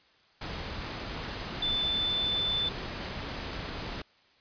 sine tone in noise, 3520 Hz, A7, in tune, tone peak -27 dBFS, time 1.62-2.69 s, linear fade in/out 5 ms, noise pink, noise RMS -37 dBFS, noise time 0.41-4.02 s, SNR +7 dB, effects white hiss -63 dBFS RMS until 4.4 s + resampled to 11025 Hz

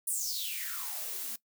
blue noise with high-pass filter sweep, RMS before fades -36 dBFS, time 0.07-1.36 s, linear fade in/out 5 ms, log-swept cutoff 10000 to 210 Hz, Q 6.9, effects noise-tail reverb RT60 0.1 s tail -19 dB re dry

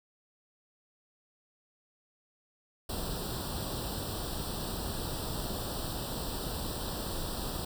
pink noise with comb filter, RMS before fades -36 dBFS, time 2.89-7.65 s, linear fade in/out 5 ms, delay 0.23 ms, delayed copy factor +0.9, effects none

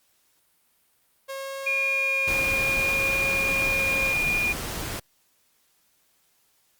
sawtooth tone with vibrato, 541 Hz, C#5, 42 cents flat, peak -28 dBFS, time 1.28-4.14 s, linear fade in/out 20 ms, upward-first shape sine, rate 0.62 Hz, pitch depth 11 cents each way
sine tone, 2428 Hz, D#7, 43 cents flat, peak -22 dBFS, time 1.66-4.53 s, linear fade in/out 10 ms
pink noise, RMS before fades -32 dBFS, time 2.27-5 s, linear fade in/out 10 ms
effects white hiss -66 dBFS RMS until 6.79 s + Opus 48 kbps

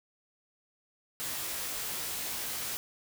white noise with comb filter, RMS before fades -36 dBFS, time 1.2-2.77 s, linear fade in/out 0 ms, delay 18 ms, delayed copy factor -0.9, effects none

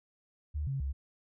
sine tone with pitch steps, 74.5 / 136 / 68.3 Hz, D2 / C#3 / C#2, +25 / -33 / -25 cents, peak -31 dBFS, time 0.54-0.93 s, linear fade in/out 20 ms, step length 130 ms, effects none

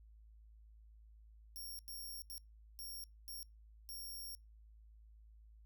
5% pulse tone bursts at uneven times, 5540 Hz, F8, 15 cents flat, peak -40 dBFS, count 6, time 1.56-1.79 / 1.88-2.22 / 2.3-2.38 / 2.79-3.04 / 3.28-3.43 / 3.89-4.35 s, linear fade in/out 0 ms, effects noise-tail reverb RT60 0.2 s tail -25 dB re dry + added 54 Hz sine -58 dBFS peak until 5.65 s

